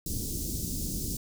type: band-stop noise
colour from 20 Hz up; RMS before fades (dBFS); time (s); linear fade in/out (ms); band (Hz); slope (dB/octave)
pink; -33; 0.06-1.17; 2; 330 to 5300; 24
effects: none

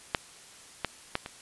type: clicks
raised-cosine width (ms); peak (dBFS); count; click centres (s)
0.3; -8 / -11 / -11 / -21; 4; 0.148 / 0.847 / 1.154 / 1.261
effects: white hiss -51 dBFS RMS until 1.41 s + resampled to 24000 Hz

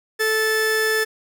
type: tone pair together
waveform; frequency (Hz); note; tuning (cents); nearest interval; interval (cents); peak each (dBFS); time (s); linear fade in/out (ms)
45% pulse; 437.4 / 1749.6; A4 / A6; -10 / -10; 2 octaves; 2400; -21; 0.19-1.05; 20
effects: none

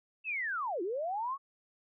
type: linear two-way sweep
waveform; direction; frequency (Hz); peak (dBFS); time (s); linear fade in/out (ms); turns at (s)
sine; down then up; 2700 to 329.6 to 1136; -32; 0.24-1.38; 50; 0.82
effects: none

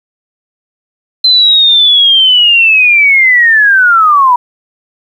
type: linear sweep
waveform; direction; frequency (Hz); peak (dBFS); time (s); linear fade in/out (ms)
sine; down; 4093 to 953; -3; 1.24-4.36; 5
effects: 7-bit

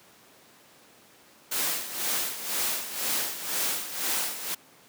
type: noise with tremolo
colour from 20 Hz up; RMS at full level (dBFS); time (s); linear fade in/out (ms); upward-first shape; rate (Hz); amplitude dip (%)
white; -27; 1.51-4.55; 10; sine; 2; 70
effects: pink hiss -55 dBFS RMS until 4.88 s + high-pass 200 Hz 12 dB/octave

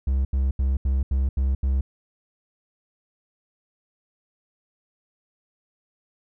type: tone bursts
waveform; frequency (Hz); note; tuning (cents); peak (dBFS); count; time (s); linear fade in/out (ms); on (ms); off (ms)
triangle; 66.6; C2; +31; -17; 7; 0.07-1.81; 5; 180; 80
effects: none

